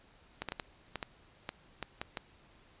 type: clicks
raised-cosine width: 0.3 ms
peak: -20 dBFS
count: 10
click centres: 0.42 / 0.487 / 0.521 / 0.598 / 0.957 / 1.028 / 1.491 / 1.827 / 2.015 / 2.172 s
effects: pink hiss -62 dBFS RMS until 2.8 s + resampled to 8000 Hz